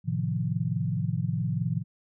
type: chord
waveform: sine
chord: F dominant seventh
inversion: first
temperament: equal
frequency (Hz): 110 / 130.81 / 155.56 / 174.61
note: A2 / C3 / Eb3 / F3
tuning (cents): 0 / 0 / 0 / 0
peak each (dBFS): -31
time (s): 0.04-1.84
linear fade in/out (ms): 50
effects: none